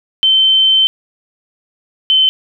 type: tone pair in turn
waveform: sine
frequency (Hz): 3091 / 3070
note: G7 / G7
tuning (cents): -25 / -37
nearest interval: unison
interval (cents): 12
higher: first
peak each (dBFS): -7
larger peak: neither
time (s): 0.23-0.87 / 2.1-2.29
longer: first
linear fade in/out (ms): 0
effects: none